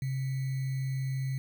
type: tone with sample-and-hold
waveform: sine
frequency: 133 Hz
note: C3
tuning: 29 cents sharp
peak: -29 dBFS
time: 0.02-1.38 s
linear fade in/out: 2 ms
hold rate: 2100 Hz
effects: none